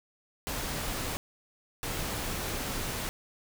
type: noise bursts at uneven times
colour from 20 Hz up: pink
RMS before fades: -34 dBFS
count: 2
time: 0.47-1.17 / 1.83-3.09 s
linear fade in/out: 0 ms
effects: none